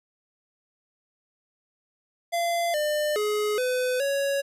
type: tone with pitch steps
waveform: square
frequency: 685 / 600 / 420.8 / 504 / 557 Hz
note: F5 / D5 / G#4 / B4 / C#5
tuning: -34 / +37 / +23 / +35 / +8 cents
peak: -24 dBFS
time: 2.32-4.42 s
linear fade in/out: 20 ms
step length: 420 ms
effects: resampled to 32000 Hz